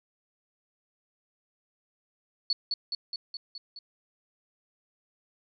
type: tone with echo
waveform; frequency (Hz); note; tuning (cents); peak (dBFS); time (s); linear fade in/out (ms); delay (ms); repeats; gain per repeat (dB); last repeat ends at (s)
sine; 4435; C#8; 0; -23; 2.5-2.53; 2; 210; 6; -3; 3.79
effects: none